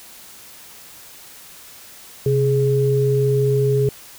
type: tone pair together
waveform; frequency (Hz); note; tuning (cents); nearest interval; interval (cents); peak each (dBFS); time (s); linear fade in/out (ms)
sine; 131.4 / 417.7; C3 / G#4; +8 / +10; octave + minor sixth; 2002; -17; 2.26-3.89; 2
effects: white hiss -42 dBFS RMS until 4.18 s